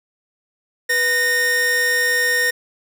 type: tone pair together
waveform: 45% pulse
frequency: 493.9 / 1841.2 Hz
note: B4 / A#6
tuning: 0 / -22 cents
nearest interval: octave + major seventh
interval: 2278 cents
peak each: -25 / -16 dBFS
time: 0.89-2.51 s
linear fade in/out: 10 ms
effects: none